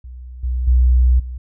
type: tone with level steps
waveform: sine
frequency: 62.2 Hz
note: B1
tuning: 13 cents sharp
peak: -31 / -17 / -9 / -25 dBFS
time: 0.04-1.38 s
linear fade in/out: 5 ms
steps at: 0.43 / 0.67 / 1.19 s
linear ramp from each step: 10 ms
effects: none

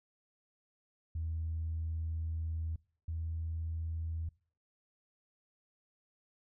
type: tone pair in turn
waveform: sine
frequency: 80.9 / 81.46 Hz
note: E2 / E2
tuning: -32 / -20 cents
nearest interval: unison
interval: 12 cents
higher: second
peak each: -33 / -34 dBFS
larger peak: first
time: 1.15-2.76 / 3.08-4.29 s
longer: first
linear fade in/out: 5 ms
effects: noise-tail reverb RT60 0.5 s tail -25 dB re dry + tanh soft clip ceiling -29 dBFS

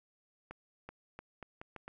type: accelerating click train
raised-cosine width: 0.5 ms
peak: -30 dBFS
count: 7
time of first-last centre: 0.51-1.88 s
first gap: 380 ms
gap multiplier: 0.79
effects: none

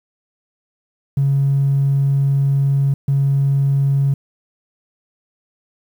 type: tone bursts at uneven times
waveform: triangle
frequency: 138.59 Hz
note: C#3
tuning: in tune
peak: -9 dBFS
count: 2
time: 1.17-2.94 / 3.08-4.14 s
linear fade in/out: 5 ms
effects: tanh soft clip ceiling -10 dBFS + 8-bit

